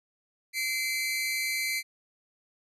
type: tone pair together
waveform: sawtooth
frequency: 2067 / 2315 Hz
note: C7 / D7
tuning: -22 / -25 cents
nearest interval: major second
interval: 197 cents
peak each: -27 / -28 dBFS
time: 0.53-1.83 s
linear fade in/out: 50 ms
effects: resampled to 32000 Hz